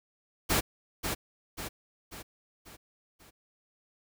pink noise with echo, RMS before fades -26 dBFS, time 0.49-0.61 s, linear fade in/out 20 ms, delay 540 ms, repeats 5, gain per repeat -6 dB, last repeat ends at 3.31 s, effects none

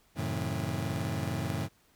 30% pulse chord, F# diminished seventh, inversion none, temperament just, 92.5 / 111 / 133.2 / 159.84 Hz, F#2 / A2 / C3 / Eb3, 0 / +16 / +31 / +47 cents, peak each -34 dBFS, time 0.15-1.69 s, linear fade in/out 50 ms, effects pink hiss -66 dBFS RMS until 1.95 s

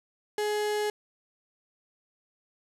35% pulse tone, 420 Hz, G#4, 19 cents sharp, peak -25 dBFS, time 0.38-0.9 s, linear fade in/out 2 ms, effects low-pass 12000 Hz 12 dB/octave + 9-bit

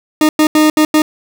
40% pulse tone bursts at uneven times, 307.4 Hz, D#4, 21 cents flat, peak -6 dBFS, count 5, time 0.21-0.29 / 0.39-0.47 / 0.55-0.7 / 0.77-0.85 / 0.94-1.02 s, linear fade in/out 2 ms, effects none

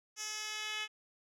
10% pulse tone with band-pass filter sweep, 427.8 Hz, A4, 49 cents flat, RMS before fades -40 dBFS, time 0.16-0.88 s, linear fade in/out 50 ms, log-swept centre 6000 to 3200 Hz, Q 2.2, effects none

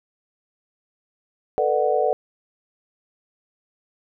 sine chord, B minor seventh, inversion third, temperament just, 444.5 / 493.9 / 592.7 / 740.8 Hz, A4 / B4 / D5 / F#5, +18 / 0 / +16 / +2 cents, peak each -23 dBFS, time 1.58-2.13 s, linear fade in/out 0 ms, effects none

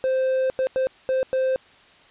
triangle tone bursts at uneven times, 522 Hz, C5, 4 cents flat, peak -17 dBFS, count 5, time 0.04-0.5 / 0.59-0.67 / 0.76-0.87 / 1.09-1.23 / 1.33-1.56 s, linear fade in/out 0 ms, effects white hiss -52 dBFS RMS until 2.1 s + resampled to 8000 Hz

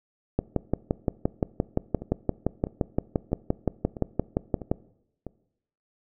two click trains, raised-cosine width 2 ms, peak -9 / -22 dBFS, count 26 / 6, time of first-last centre 0.39-4.715 / 2.02-5.267 s, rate 5.78 / 1.54 Hz, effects noise-tail reverb RT60 0.8 s tail -21 dB re dry

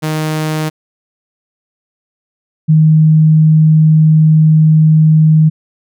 sawtooth / sine tone pair in turn, 155.56 / 156.55 Hz, D#3 / D#3, 0 / +11 cents, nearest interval unison, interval 11 cents, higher second, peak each -10 / -4 dBFS, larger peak second, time 0.02-0.7 / 2.68-5.5 s, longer second, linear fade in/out 20 ms, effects none

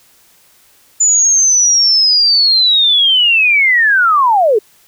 sine linear sweep, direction down, 7040 to 392 Hz, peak -7 dBFS, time 1-4.59 s, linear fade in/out 10 ms, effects white hiss -49 dBFS RMS until 4.87 s

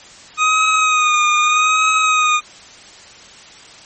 25% pulse tone with vibrato, 1244.5 Hz, D#6, in tune, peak -8 dBFS, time 0.37-2.41 s, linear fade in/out 50 ms, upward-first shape sine, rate 0.81 Hz, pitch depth 41 cents each way, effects white hiss -40 dBFS RMS until 3.85 s + MP3 32 kbps

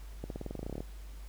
accelerating click train, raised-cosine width 2 ms, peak -25 dBFS, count 15, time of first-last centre 0.24-0.805 s, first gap 62 ms, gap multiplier 0.93, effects added 50 Hz sine -43 dBFS peak until 1.28 s + pink hiss -58 dBFS RMS until 1.28 s

